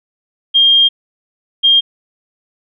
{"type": "tone pair in turn", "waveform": "sine", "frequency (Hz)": [3214, 3214], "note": ["G7", "G7"], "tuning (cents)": [43, 43], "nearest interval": "unison", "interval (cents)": 0, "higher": "neither", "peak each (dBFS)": -6, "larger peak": "neither", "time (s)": [[0.54, 0.89], [1.63, 1.81]], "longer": "first", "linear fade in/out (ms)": 20, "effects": []}